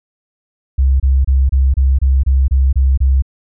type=tone bursts; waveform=sine; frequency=66.6 Hz; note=C2; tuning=31 cents sharp; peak=-8 dBFS; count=10; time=0.78-3.223 s; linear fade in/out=10 ms; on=220 ms; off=27 ms; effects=none